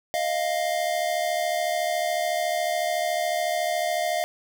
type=tone pair together; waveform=square; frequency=624.6 / 698.5 Hz; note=D#5 / F5; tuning=+7 / 0 cents; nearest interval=major second; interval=193 cents; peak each=-28 / -26 dBFS; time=0.14-4.24 s; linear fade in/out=0 ms; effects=none